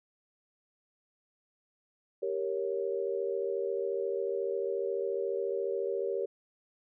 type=chord; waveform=sine; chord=G diminished; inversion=none; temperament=equal; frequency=392 / 466.2 / 554.4 Hz; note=G4 / Bb4 / Db5; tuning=0 / 0 / 0 cents; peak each=-33 / -34 / -36 dBFS; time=2.22-6.26 s; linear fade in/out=10 ms; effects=none